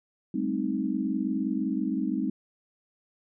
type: chord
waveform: sine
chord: A half-diminished seventh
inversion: third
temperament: equal with one note detuned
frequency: 196 / 215.5 / 261.6 / 311.1 Hz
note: G3 / A3 / C4 / Eb4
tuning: 0 / -36 / 0 / 0 cents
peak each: -32 / -32 / -30 / -31 dBFS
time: 0.34-2.3 s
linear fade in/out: 5 ms
effects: none